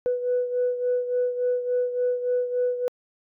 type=beating tone pair; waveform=sine; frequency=493.9 / 497.4 Hz; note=B4 / B4; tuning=0 / +12 cents; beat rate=3.5 Hz; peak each=-22 / -28 dBFS; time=0.06-2.88 s; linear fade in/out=0 ms; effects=tanh soft clip ceiling -16 dBFS